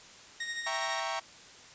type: tone with tremolo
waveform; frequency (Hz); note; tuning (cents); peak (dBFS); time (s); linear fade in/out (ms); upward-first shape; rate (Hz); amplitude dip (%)
sawtooth; 1864.7; A#6; 0; -29; 0.4-1; 5; sine; 12; 50
type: chord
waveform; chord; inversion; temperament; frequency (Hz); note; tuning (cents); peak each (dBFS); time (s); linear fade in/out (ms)
sawtooth; E diminished seventh; none; equal; 659.3 / 784 / 932.3 / 1108.7; E5 / G5 / Bb5 / Db6; 0 / 0 / 0 / 0; -34; 0.66-1.2; 10
effects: white hiss -52 dBFS RMS until 1.74 s + resampled to 16000 Hz